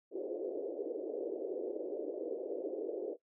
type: band-pass noise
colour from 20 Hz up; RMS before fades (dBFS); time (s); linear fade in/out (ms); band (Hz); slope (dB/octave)
pink; -39; 0.11-3.17; 50; 340 to 540; 48
effects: noise-tail reverb RT60 0.1 s tail -17 dB re dry